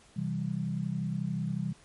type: chord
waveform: sine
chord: C major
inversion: none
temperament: equal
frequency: 130.81 / 164.81 / 196 Hz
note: C3 / E3 / G3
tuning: 0 / 0 / 0 cents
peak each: -35 / -33 / -34 dBFS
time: 0.16-1.73 s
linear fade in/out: 10 ms
effects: pink hiss -59 dBFS RMS until 1.84 s + MP3 48 kbps